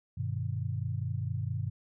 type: chord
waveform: sine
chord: G augmented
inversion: none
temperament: just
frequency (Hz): 98 / 122.5 / 153.12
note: G2 / B2 / D#3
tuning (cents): 0 / -14 / -27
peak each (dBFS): -34 / -34 / -38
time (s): 0.17-1.7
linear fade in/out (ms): 10
effects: none